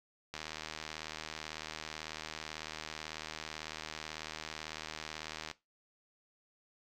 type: click train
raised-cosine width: 0.2 ms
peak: -23 dBFS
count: 405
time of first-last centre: 0.34-5.513 s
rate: 78.1 Hz
effects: noise-tail reverb RT60 0.2 s tail -17 dB re dry